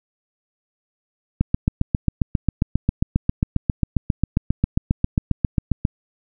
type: click train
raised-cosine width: 5 ms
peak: -4 dBFS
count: 34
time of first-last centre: 1.41-5.851 s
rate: 7.43 Hz
effects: none